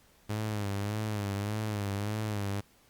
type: tone with vibrato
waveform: sawtooth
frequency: 103.83 Hz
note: G#2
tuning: in tune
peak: -27 dBFS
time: 0.29-2.61 s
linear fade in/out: 10 ms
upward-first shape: sine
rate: 1.7 Hz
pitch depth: 76 cents each way
effects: pink hiss -63 dBFS RMS until 2.89 s + Opus 48 kbps